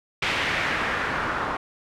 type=noise with low-pass filter sweep; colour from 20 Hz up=white; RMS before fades=-26 dBFS; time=0.22-1.57 s; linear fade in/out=5 ms; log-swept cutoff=2600 to 1200 Hz; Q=1.8; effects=none